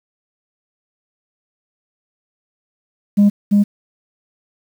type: tone with echo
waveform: sine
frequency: 203.9 Hz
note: G#3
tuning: 32 cents flat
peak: -5 dBFS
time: 3.17-3.3 s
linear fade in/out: 20 ms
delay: 340 ms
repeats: 1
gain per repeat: -2 dB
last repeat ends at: 3.64 s
effects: tanh soft clip ceiling -6 dBFS + 7-bit